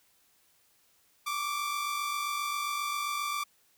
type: tone pair together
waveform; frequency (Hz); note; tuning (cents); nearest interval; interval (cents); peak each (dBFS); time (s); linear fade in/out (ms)
sawtooth; 1131.5 / 1179; C#6 / D6; +35 / +6; minor second; 71; -34 / -28; 1.26-3.44; 10
effects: white hiss -67 dBFS RMS until 3.77 s